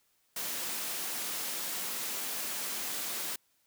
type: high-pass noise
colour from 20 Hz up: white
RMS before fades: -36 dBFS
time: 0.36-3.36 s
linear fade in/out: 5 ms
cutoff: 170 Hz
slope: 24 dB/octave
effects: white hiss -72 dBFS RMS until 3.66 s